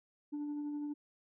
sine tone with tremolo, 293.7 Hz, D4, in tune, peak -33 dBFS, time 0.32-0.94 s, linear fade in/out 20 ms, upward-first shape sine, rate 12 Hz, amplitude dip 30%, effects tanh soft clip ceiling -35 dBFS

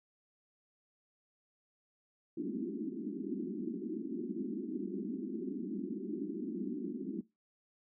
pink band-pass noise, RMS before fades -39 dBFS, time 2.37-7.21 s, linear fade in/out 5 ms, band 190 to 380 Hz, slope 96 dB/octave, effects noise-tail reverb RT60 0.2 s tail -19 dB re dry

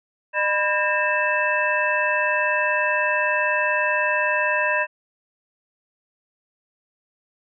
sine tone cluster, 606 / 989 / 1610 / 1820 / 2636 Hz, D#5 / B5 / G6 / A#6 / E7, -46 / +2 / +46 / -42 / -1 cents, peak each -25 dBFS, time 0.33-4.87 s, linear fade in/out 50 ms, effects none

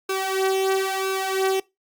sawtooth tone with flanger, 383.4 Hz, G4, 38 cents flat, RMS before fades -23 dBFS, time 0.09-1.6 s, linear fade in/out 5 ms, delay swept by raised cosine 0.76 to 2.96 ms, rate 1 Hz, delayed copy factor +0.75, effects noise-tail reverb RT60 0.2 s tail -22 dB re dry + Opus 48 kbps

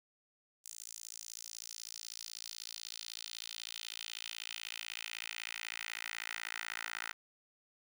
10% pulse tone with high-pass filter sweep, 56.1 Hz, A1, 34 cents sharp, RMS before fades -45 dBFS, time 0.64-7.13 s, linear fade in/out 20 ms, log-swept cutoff 7100 to 1600 Hz, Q 2.1, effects none

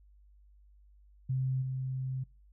sine tone with level steps, 130.81 Hz, C3, in tune, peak -28 / -32 dBFS, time 1.29-2.24 s, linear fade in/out 10 ms, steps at 1.61 s, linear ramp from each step 20 ms, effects noise-tail reverb RT60 0.3 s tail -25 dB re dry + added 50 Hz sine -57 dBFS peak until 2.52 s

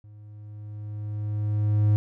triangle tone with level ramp, 105.1 Hz, G#2, 21 cents sharp, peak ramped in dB -43 to -14 dBFS, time 0.04-1.96 s, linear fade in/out 0 ms, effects none

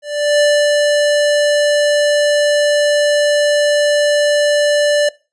square tone with ADSR envelope, 587.3 Hz, D5, in tune, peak -9 dBFS, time 0.02-5.09 s, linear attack 380 ms, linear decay 280 ms, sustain -2 dB, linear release 5 ms, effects noise-tail reverb RT60 0.3 s tail -21 dB re dry + resampled to 22050 Hz

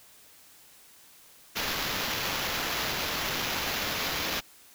white noise with sample-and-hold, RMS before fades -31 dBFS, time 1.55-4.41 s, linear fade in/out 20 ms, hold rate 8820 Hz, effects white hiss -55 dBFS RMS until 4.74 s

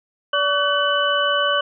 sine tone cluster, 577 / 1139 / 1513 / 2986 Hz, D5 / C#6 / F#6 / F#7, -31 / +47 / +38 / +15 cents, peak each -22 dBFS, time 0.33-1.61 s, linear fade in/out 5 ms, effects none

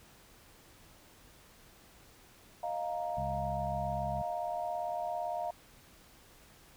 sine chord, Eb suspended second, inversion none, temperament just, 622.3 / 700 / 933.4 Hz, Eb5 / F5 / Bb5, 0 / +4 / +2 cents, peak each -39 / -35 / -41 dBFS, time 2.63-5.51 s, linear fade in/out 5 ms
harmonic tone, 67.1 Hz, C2, 44 cents sharp, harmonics 1 / 2 / 3, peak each -41 / -40 / -44 dBFS, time 3.17-4.22 s, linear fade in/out 5 ms
effects pink hiss -59 dBFS RMS until 6.76 s

